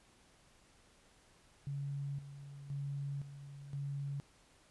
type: tone with tremolo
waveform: sine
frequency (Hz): 140.6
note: C#3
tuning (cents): +25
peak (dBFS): -37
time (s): 1.67-4.2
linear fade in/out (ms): 0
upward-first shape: square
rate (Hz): 0.97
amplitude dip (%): 70
effects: pink hiss -66 dBFS RMS until 4.7 s + resampled to 24000 Hz